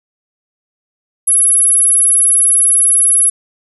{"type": "tone", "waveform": "sine", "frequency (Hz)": 10790, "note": "E9", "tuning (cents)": 39, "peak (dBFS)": -7, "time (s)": [1.27, 3.3], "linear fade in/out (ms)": 10, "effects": []}